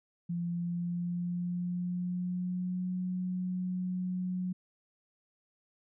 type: tone with pitch glide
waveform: sine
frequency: 172.3 to 182.55 Hz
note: F3 to F#3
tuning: -23 to -23 cents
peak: -31 dBFS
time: 0.29-4.53 s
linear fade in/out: 10 ms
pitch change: +100 cents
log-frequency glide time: 0.48-2.92 s
effects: none